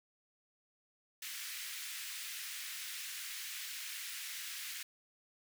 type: high-pass noise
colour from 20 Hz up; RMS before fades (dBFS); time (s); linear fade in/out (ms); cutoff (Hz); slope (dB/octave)
pink; -44; 1.22-4.83; 5; 1800; 24
effects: none